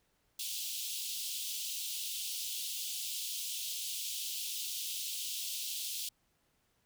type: high-pass noise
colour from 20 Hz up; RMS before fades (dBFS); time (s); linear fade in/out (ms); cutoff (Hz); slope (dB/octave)
pink; -39; 0.39-6.09; 5; 2900; 48
effects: pink hiss -75 dBFS RMS until 6.85 s